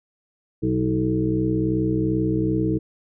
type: harmonic tone with a mistuned harmonic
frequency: 62.7 Hz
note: B1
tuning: 27 cents sharp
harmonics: 1 / 2 / 3 / 5 / 6 / 7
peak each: -32 / -25 / -27 / -22 / -33 / -28 dBFS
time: 0.62-2.79 s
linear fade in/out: 20 ms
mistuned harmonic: 5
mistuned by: +25 cents
effects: none